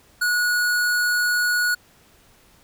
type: tone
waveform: square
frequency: 1458 Hz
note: F#6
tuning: 26 cents flat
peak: -19 dBFS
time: 0.21-1.75 s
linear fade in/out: 10 ms
effects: pink hiss -55 dBFS RMS until 2.63 s